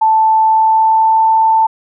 sine tone with pitch glide, 880 to 888.2 Hz, A5 to A5, 0 to +16 cents, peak -7 dBFS, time 0.01-1.67 s, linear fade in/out 10 ms, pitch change +16 cents, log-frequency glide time 0.44-1.27 s, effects none

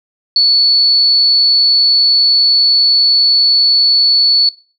sine tone, 4435 Hz, C#8, in tune, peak -6 dBFS, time 0.36-4.49 s, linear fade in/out 2 ms, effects noise-tail reverb RT60 0.4 s tail -23 dB re dry

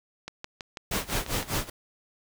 click train, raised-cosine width 0.2 ms, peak -19 dBFS, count 9, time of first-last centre 0.28-1.591 s, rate 6.1 Hz
pink noise with tremolo, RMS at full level -27 dBFS, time 0.91-1.7 s, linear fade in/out 5 ms, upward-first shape sine, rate 5 Hz, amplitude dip 90%
effects none

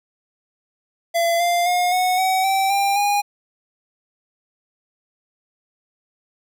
square tone with pitch steps, 678 / 696.3 / 715 / 734.3 / 754 / 774.3 / 795.2 / 816.6 Hz, E5 / F5 / F5 / F#5 / F#5 / G5 / G5 / G#5, +49 / -5 / +41 / -13 / +32 / -22 / +25 / -29 cents, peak -17 dBFS, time 1.14-3.22 s, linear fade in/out 20 ms, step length 260 ms, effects none

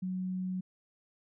sine tone, 185 Hz, F#3, in tune, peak -32 dBFS, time 0.02-0.61 s, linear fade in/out 10 ms, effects none

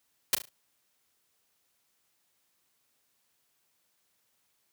white noise with echo, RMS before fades -23 dBFS, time 0.33-0.35 s, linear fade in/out 2 ms, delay 35 ms, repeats 4, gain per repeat -9 dB, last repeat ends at 0.49 s, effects white hiss -74 dBFS RMS until 4.72 s + high-pass 60 Hz 12 dB/octave

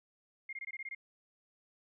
sine tone bursts, 2126 Hz, C7, 27 cents sharp, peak -39 dBFS, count 8, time 0.49-0.949 s, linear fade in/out 5 ms, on 39 ms, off 21 ms, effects none

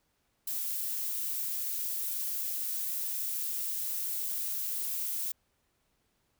violet noise, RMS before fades -34 dBFS, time 0.47-5.32 s, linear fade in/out 5 ms, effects pink hiss -75 dBFS RMS until 6.39 s

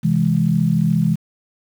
sine chord, C augmented, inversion none, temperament equal, 130.81 / 164.81 / 207.7 Hz, C3 / E3 / G#3, 0 / 0 / 0 cents, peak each -21 / -16 / -19 dBFS, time 0.03-1.16 s, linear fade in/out 20 ms, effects 7-bit

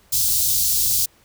white band-stop noise, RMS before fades -19 dBFS, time 0.12-1.06 s, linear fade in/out 10 ms, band 130 to 4200 Hz, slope 24 dB/octave, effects pink hiss -56 dBFS RMS until 1.24 s

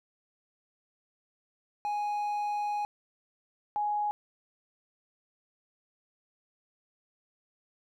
triangle / sine tone pair in turn, 830 / 833.2 Hz, G#5 / G#5, -1 / +5 cents, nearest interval unison, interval 6 cents, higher second, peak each -27 dBFS, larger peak neither, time 1.85-2.85 / 3.76-4.11 s, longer first, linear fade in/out 0 ms, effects none

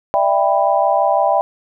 sine chord, E minor seventh, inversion third, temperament just, 593.3 / 659.3 / 791.1 / 988.9 Hz, D5 / E5 / G5 / B5, +18 / 0 / +16 / +2 cents, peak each -18 / -17 / -16 / -20 dBFS, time 0.14-1.41 s, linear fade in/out 0 ms, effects none

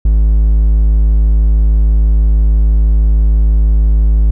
triangle tone, 53.1 Hz, G#1, 39 cents sharp, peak -4 dBFS, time 0.05-4.31 s, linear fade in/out 5 ms, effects none

